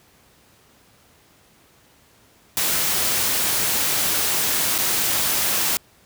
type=noise with dropouts; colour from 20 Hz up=white; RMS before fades=-21 dBFS; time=2.57-5.77 s; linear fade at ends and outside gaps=0 ms; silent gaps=4.78-4.786 s; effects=pink hiss -55 dBFS RMS until 6.05 s + high-pass 60 Hz 12 dB/octave